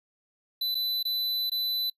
square tone with dropouts, 4000 Hz, B7, 21 cents sharp, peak -27 dBFS, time 0.61-1.9 s, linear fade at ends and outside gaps 5 ms, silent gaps 0.746-0.751 / 1.029-1.051 / 1.498-1.517 s, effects noise-tail reverb RT60 0.1 s tail -25 dB re dry + resampled to 32000 Hz

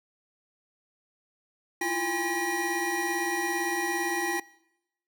square tone cluster, 329.8 / 347.5 / 808 / 1918 Hz, E4 / F4 / G#5 / A#6, +1 / -9 / -48 / +49 cents, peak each -38 / -33 / -33 / -31 dBFS, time 1.81-4.4 s, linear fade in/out 5 ms, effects noise-tail reverb RT60 0.9 s tail -23 dB re dry

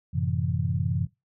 sine chord, F# half-diminished seventh, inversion none, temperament equal with one note detuned, 92.5 / 111.47 / 130.81 / 164.81 Hz, F#2 / A2 / C3 / E3, 0 / +23 / 0 / 0 cents, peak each -28 / -32 / -28 / -30 dBFS, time 0.13-1.07 s, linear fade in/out 20 ms, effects noise-tail reverb RT60 0.2 s tail -20 dB re dry

